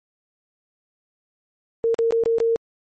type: tone with dropouts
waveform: sine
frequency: 458.5 Hz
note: A#4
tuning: 29 cents flat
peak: -16 dBFS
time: 1.84-2.56 s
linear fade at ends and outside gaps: 0 ms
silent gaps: 1.944-1.989 / 2.108-2.123 / 2.237-2.259 / 2.384-2.402 s
effects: MP3 32 kbps